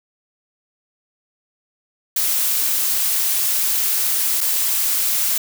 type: noise with dropouts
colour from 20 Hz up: blue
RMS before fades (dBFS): -19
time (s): 2.16-5.38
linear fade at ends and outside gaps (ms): 5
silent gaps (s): 4.407-4.411
effects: none